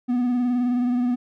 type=tone with vibrato; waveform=triangle; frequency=245.9 Hz; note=B3; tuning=7 cents flat; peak=-17 dBFS; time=0.08-1.16 s; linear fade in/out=20 ms; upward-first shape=sine; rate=19 Hz; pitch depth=36 cents each way; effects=none